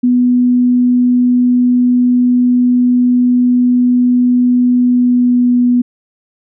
sine tone with pitch glide, 247 to 245 Hz, B3 to B3, 0 to -14 cents, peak -7 dBFS, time 0.03-5.82 s, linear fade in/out 10 ms, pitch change -14 cents, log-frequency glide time 4.81-5.62 s, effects none

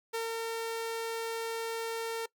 sawtooth tone with ADSR envelope, 455.4 Hz, A#4, 40 cents flat, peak -27 dBFS, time 0.13-2.26 s, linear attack 17 ms, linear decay 140 ms, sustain -2 dB, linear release 6 ms, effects noise-tail reverb RT60 0.1 s tail -21 dB re dry

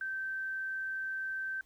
sine tone, 1553 Hz, G6, 17 cents flat, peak -34 dBFS, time 0.01-1.61 s, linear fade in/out 2 ms, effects pink hiss -69 dBFS RMS until 1.65 s

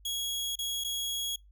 sawtooth tone with dropouts, 3322 Hz, G#7, in tune, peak -28 dBFS, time 0.05-1.36 s, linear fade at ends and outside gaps 5 ms, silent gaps 0.556-0.588 / 0.839-0.845 s, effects noise-tail reverb RT60 0.2 s tail -26 dB re dry + added 50 Hz sine -54 dBFS peak until 1.51 s

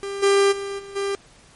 45% pulse tone with level steps, 397.2 Hz, G4, 23 cents sharp, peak -27 / -14 / -27 / -36 / -22 dBFS, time 0.03-1.15 s, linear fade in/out 0 ms, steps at 0.22 / 0.51 / 0.78 / 0.95 s, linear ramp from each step 20 ms, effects pink hiss -51 dBFS RMS until 1.55 s + MP3 48 kbps

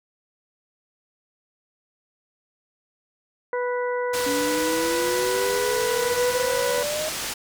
harmonic tone, 492.2 Hz, B4, 6 cents flat, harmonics 1 / 2 / 3 / 4, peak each -24 / -30 / -34 / -36 dBFS, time 3.53-6.83 s, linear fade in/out 2 ms
white low-pass noise, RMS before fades -30 dBFS, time 4.13-7.34 s, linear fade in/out 10 ms, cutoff 8400 Hz, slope 12 dB/octave
sine exponential sweep, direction up, 280 to 627 Hz, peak -26 dBFS, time 4.26-7.09 s, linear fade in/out 5 ms
effects none

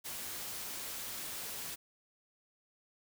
white noise, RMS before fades -42 dBFS, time 0.04-1.76 s, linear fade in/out 20 ms, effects none

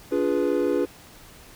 triangle chord, D diminished seventh, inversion none, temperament equal with one note detuned, 288 / 349.2 / 415.3 / 493.9 Hz, D4 / F4 / Ab4 / Cb5, -34 / 0 / 0 / 0 cents, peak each -24 dBFS, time 0.11-0.86 s, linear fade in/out 20 ms, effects pink hiss -48 dBFS RMS until 1.55 s

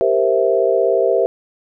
sine chord, C dominant seventh, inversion second, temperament equal, 392 / 466.2 / 523.3 / 659.3 Hz, G4 / Bb4 / C5 / E5, 0 / 0 / 0 / 0 cents, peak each -18 dBFS, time 0.01-1.26 s, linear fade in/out 0 ms, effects none

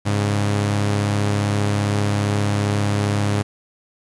sawtooth tone pair together, 102.49 / 137.6 Hz, G#2 / C#3, -22 / -12 cents, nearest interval perfect fourth, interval 510 cents, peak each -14 / -23 dBFS, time 0.05-3.43 s, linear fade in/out 20 ms, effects resampled to 24000 Hz + 8-bit

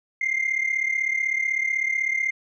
sine tone pair together, 2084 / 2120 Hz, C7 / C7, -7 / +22 cents, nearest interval unison, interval 29 cents, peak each -23 dBFS, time 0.21-2.31 s, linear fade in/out 5 ms, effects tanh soft clip ceiling -17 dBFS

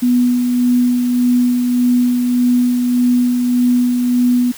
sine tone with tremolo, 245.9 Hz, B3, 7 cents flat, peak -9 dBFS, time 0.02-4.52 s, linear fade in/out 10 ms, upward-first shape sine, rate 1.7 Hz, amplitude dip 35%, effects white hiss -35 dBFS RMS until 4.57 s

